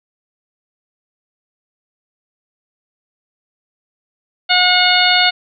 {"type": "harmonic tone", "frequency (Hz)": 724, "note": "F#5", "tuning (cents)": -38, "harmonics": [1, 2, 3, 4, 5, 6], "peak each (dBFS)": [-17, -17, -17, -17, -17, -17], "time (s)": [4.49, 5.31], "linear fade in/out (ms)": 20, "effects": []}